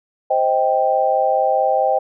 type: chord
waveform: sine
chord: C minor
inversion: none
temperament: just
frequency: 523.3 / 627.9 / 784.9 Hz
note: C5 / Eb5 / G5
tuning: 0 / +16 / +2 cents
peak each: -19 / -19 / -17 dBFS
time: 0.3-1.99 s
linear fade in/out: 10 ms
effects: none